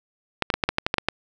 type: clicks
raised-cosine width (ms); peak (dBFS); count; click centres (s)
0.3; -4; 10; 0.423 / 0.502 / 0.54 / 0.638 / 0.69 / 0.784 / 0.865 / 0.941 / 0.983 / 1.086
effects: none